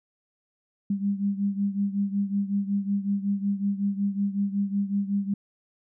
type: beating tone pair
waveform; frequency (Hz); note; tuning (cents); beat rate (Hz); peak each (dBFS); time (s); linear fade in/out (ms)
sine; 198.6 / 204; G3 / G#3; +23 / -31; 5.4; -25 / -29; 0.9-5.34; 5
effects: none